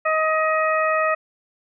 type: harmonic tone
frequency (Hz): 630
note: D#5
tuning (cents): +21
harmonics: 1 / 2 / 3 / 4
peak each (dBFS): -21 / -21 / -25 / -29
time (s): 0.05-1.15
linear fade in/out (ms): 10
effects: none